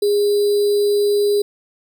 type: tone with sample-and-hold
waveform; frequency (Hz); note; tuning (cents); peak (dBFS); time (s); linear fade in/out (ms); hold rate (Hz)
sine; 410; G#4; -22; -13; 0.02-1.42; 5; 4410
effects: none